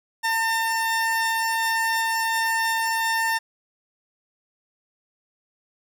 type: tone pair together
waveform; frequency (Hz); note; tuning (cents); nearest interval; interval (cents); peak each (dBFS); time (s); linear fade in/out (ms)
45% pulse; 903.7 / 1806; A5 / A6; +46 / +45; octave; 1199; -24; 0.23-3.39; 20
effects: none